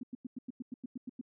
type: tone bursts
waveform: sine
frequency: 250 Hz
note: B3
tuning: 21 cents sharp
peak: -37 dBFS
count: 11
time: 0.01-1.213 s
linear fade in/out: 5 ms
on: 23 ms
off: 95 ms
effects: none